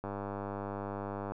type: click train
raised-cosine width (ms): 1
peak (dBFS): -24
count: 129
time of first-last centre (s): 0.04-1.32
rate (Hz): 100
effects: none